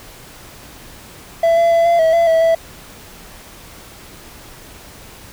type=tone with pitch steps; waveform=triangle; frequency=667 / 675 / 671 / 683 / 647 / 675 / 652 / 659 Hz; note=E5 / E5 / E5 / F5 / E5 / E5 / E5 / E5; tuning=+20 / +41 / +31 / -39 / -32 / +41 / -19 / -1 cents; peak=-8 dBFS; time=1.43-2.55 s; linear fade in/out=5 ms; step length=140 ms; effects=pink hiss -39 dBFS RMS until 5.32 s